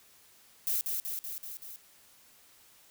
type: noise with echo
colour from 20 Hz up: violet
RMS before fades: -30 dBFS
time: 0.67-0.81 s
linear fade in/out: 0 ms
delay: 190 ms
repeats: 5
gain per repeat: -3 dB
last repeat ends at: 1.76 s
effects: white hiss -60 dBFS RMS until 2.9 s